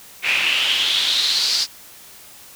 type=noise with band-pass filter sweep; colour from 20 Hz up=pink; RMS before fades=-19 dBFS; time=0.22-1.67 s; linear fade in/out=50 ms; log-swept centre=2400 to 4900 Hz; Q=5.5; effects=white hiss -43 dBFS RMS until 2.55 s